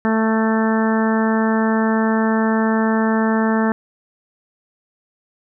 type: harmonic tone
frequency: 221.4 Hz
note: A3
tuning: 11 cents sharp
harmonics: 1 / 2 / 3 / 4 / 5 / 6 / 7 / 8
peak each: -16 / -23 / -26 / -25 / -29 / -29 / -30 / -28 dBFS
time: 0.05-3.72 s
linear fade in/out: 0 ms
effects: none